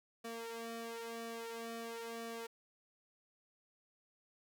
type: tone with flanger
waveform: sawtooth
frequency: 230 Hz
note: A#3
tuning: 23 cents flat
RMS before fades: -45 dBFS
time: 0.24-2.47 s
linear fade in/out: 10 ms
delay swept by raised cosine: 1.7 to 2.7 ms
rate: 1 Hz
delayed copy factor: +0.95
effects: none